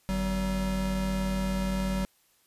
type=tone pair together; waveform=square; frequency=50.25 / 189.9 Hz; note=G1 / F#3; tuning=+44 / +45 cents; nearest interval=octave + major seventh; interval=2301 cents; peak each=-32 / -29 dBFS; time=0.09-2.05 s; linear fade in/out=0 ms; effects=white hiss -66 dBFS RMS until 2.46 s + resampled to 32000 Hz